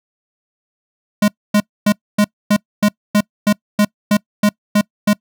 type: tone bursts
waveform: square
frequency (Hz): 207.7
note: G#3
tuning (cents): 0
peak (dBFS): -10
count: 13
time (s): 1.22-5.133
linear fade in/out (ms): 5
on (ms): 61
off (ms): 260
effects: noise-tail reverb RT60 0.1 s tail -25 dB re dry